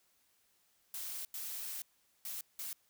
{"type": "noise bursts at uneven times", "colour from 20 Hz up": "blue", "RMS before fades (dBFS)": -42, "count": 4, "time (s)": [[0.94, 1.25], [1.34, 1.82], [2.25, 2.41], [2.59, 2.73]], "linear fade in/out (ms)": 2, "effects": ["white hiss -73 dBFS RMS until 2.89 s"]}